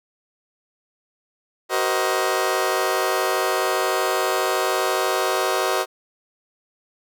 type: chord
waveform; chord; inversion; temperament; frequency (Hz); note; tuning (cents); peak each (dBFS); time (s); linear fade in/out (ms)
20% pulse; C half-diminished seventh; second; just; 376.7 / 470.9 / 523.3 / 627.9; Gb4 / Bb4 / C5 / Eb5; +31 / +18 / 0 / +16; -19 / -22 / -21 / -20; 1.69-5.86; 50
effects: none